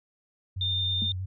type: tone with vibrato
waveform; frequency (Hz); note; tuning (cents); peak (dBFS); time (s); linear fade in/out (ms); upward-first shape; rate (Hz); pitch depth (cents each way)
sine; 93.2; F#2; +13; -30; 0.56-1.26; 10; sine; 9.4; 40
type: tone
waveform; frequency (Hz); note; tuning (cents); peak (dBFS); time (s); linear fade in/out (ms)
sine; 3615; A7; +46; -26; 0.61-1.12; 2
type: tone with exponential decay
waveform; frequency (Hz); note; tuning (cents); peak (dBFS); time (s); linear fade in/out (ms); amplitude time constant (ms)
sine; 213.5; G#3; +48; -27; 1.02-1.11; 0; 19
effects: none